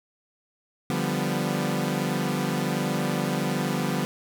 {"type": "chord", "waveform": "sawtooth", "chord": "G dominant seventh", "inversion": "second", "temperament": "equal", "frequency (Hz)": [146.83, 174.61, 196, 246.9], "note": ["D3", "F3", "G3", "B3"], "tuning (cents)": [0, 0, 0, 0], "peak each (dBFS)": -26, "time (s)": [0.9, 4.05], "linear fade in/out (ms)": 0, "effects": []}